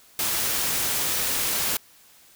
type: noise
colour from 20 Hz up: white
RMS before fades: -25 dBFS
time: 0.19-1.77 s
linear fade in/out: 2 ms
effects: white hiss -54 dBFS RMS until 2.35 s